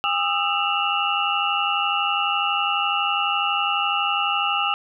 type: tone cluster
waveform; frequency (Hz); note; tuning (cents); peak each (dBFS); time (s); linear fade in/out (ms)
sine; 808 / 1228 / 1320 / 2715 / 2889; G#5 / D#6 / E6 / F7 / F#7; -48 / -23 / +2 / -50 / -42; -26; 0.04-4.74; 0
effects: none